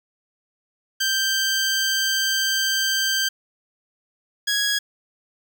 15% pulse tone pair in turn, 1568 / 1661.2 Hz, G6 / G#6, 0 / 0 cents, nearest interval minor second, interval 100 cents, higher second, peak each -13 dBFS, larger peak neither, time 1-3.29 / 4.47-4.79 s, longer first, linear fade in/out 10 ms, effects none

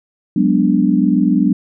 sine chord, G# half-diminished seventh, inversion third, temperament equal with one note detuned, 185 / 205.7 / 246.9 / 293.7 Hz, F#3 / G#3 / B3 / D4, 0 / -16 / 0 / 0 cents, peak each -16 dBFS, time 0.36-1.53 s, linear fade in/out 5 ms, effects none

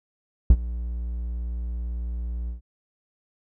triangle tone with ADSR envelope, 59 Hz, A#1, 22 cents sharp, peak -5 dBFS, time 0.5-2.61 s, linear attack 4 ms, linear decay 52 ms, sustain -20 dB, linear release 120 ms, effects none

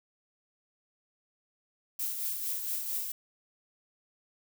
violet noise with tremolo, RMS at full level -32 dBFS, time 1.99-3.12 s, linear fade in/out 5 ms, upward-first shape triangle, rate 4.4 Hz, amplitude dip 50%, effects none

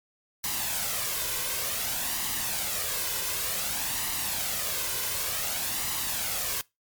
white noise with flanger, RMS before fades -30 dBFS, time 0.44-6.61 s, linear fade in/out 0 ms, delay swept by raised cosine 1 to 2 ms, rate 0.55 Hz, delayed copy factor +0.5, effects noise-tail reverb RT60 0.2 s tail -22 dB re dry + MP3 96 kbps

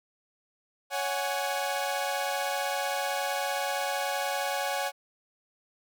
sawtooth chord, C# suspended fourth, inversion none, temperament equal with one note detuned, 558.9 / 740 / 830.6 Hz, C#5 / F#5 / G#5, +14 / 0 / 0 cents, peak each -29 dBFS, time 0.9-4.92 s, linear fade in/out 50 ms, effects none

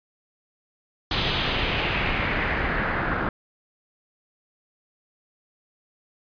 pink noise with low-pass filter sweep, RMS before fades -25 dBFS, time 1.11-3.29 s, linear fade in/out 2 ms, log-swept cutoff 3800 to 1400 Hz, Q 2.6, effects resampled to 11025 Hz

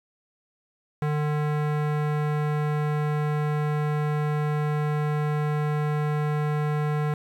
square tone with low-pass filter, 150 Hz, D3, 37 cents sharp, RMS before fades -25 dBFS, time 1.02-7.14 s, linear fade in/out 2 ms, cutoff 1700 Hz, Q 1.1, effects 8-bit

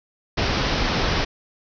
pink low-pass noise, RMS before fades -22 dBFS, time 0.37-1.25 s, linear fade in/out 10 ms, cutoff 5700 Hz, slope 96 dB/octave, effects none

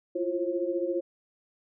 sine tone cluster, 339.4 / 354 / 537 Hz, F4 / F4 / C5, -49 / +23 / +45 cents, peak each -31 dBFS, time 0.15-1.01 s, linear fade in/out 10 ms, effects none

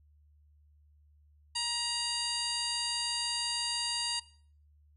harmonic tone, 946 Hz, A#5, 25 cents sharp, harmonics 1 / 2 / 3 / 4 / 5 / 7 / 8 / 9 / 10, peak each -40 / -45 / -38 / -42 / -34 / -43 / -44 / -44 / -43 dBFS, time 1.55-4.2 s, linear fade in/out 10 ms, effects noise-tail reverb RT60 0.5 s tail -19 dB re dry + added 74 Hz sine -60 dBFS peak until 4.96 s

